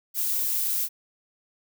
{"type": "noise", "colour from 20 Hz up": "violet", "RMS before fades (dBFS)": -26, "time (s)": [0.14, 0.89], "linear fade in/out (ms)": 50, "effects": []}